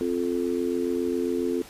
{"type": "chord", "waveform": "sine", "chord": "F major", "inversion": "second", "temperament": "just", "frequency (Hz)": [261.9, 349.2, 436.5], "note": ["C4", "F4", "A4"], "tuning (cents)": [2, 0, -14], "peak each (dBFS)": [-28, -27, -29], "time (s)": [0.01, 1.62], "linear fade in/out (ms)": 0, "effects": ["pink hiss -46 dBFS RMS until 1.69 s", "resampled to 32000 Hz"]}